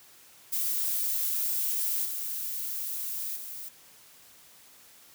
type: noise with level steps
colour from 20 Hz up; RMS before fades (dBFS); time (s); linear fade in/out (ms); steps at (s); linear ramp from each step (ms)
violet; -29 / -34 / -40; 0.52-3.69; 10; 2.04 / 3.35; 20
effects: white hiss -55 dBFS RMS until 5.14 s + high-pass 60 Hz 12 dB/octave